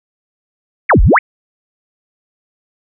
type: exponential two-way sweep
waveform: sine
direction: down then up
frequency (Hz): 2538 to 31.8 to 2538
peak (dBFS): -5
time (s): 0.89-1.19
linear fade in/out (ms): 10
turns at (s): 1.02
effects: none